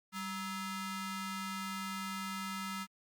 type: ring-modulated tone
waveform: sawtooth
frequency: 750 Hz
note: F#5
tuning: 23 cents sharp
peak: -31 dBFS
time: 0.12-2.87 s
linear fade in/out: 50 ms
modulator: 555 Hz
effects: Opus 48 kbps